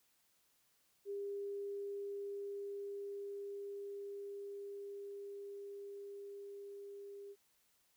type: tone with level ramp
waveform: sine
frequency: 401.7 Hz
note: G4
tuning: 42 cents sharp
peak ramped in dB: -39 to -48 dBFS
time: 1.05-7.36 s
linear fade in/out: 50 ms
effects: white hiss -75 dBFS RMS until 7.96 s